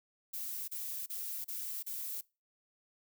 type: noise bursts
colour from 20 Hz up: violet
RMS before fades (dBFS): -40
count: 5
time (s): 0.33-2.212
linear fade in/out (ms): 10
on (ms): 350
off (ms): 33
effects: noise-tail reverb RT60 0.3 s tail -24 dB re dry